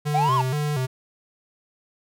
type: tone with vibrato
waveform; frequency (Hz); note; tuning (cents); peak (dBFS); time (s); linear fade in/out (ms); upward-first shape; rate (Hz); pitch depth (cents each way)
square; 138.59; C#3; 0; -23; 0.05-0.87; 20; square; 2.1; 120
type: linear two-way sweep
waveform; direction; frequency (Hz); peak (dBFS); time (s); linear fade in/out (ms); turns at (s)
triangle; up then down; 714 to 1114 to 837; -17; 0.14-0.42; 10; 0.35
effects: none